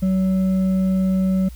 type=tone with hard clipping; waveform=sine; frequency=188.4 Hz; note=F#3; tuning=32 cents sharp; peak=-17 dBFS; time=0.02-1.49 s; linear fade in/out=10 ms; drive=4 dB; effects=added 60 Hz sine -34 dBFS peak until 1.55 s + white hiss -50 dBFS RMS until 1.55 s